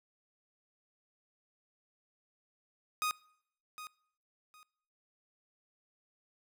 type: tone with echo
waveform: sawtooth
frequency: 1244.5 Hz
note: D#6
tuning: in tune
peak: -27 dBFS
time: 3.02-3.11 s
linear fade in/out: 0 ms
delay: 760 ms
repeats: 2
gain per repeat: -13 dB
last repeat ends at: 4.63 s
effects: noise-tail reverb RT60 0.7 s tail -24 dB re dry